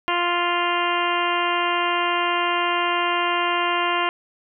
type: harmonic tone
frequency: 349.2 Hz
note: F4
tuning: in tune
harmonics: 1 / 2 / 3 / 4 / 5 / 6 / 7 / 8 / 9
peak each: -28 / -27 / -23 / -29 / -31 / -30 / -33 / -28 / -34 dBFS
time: 0.08-4.09 s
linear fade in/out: 0 ms
effects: none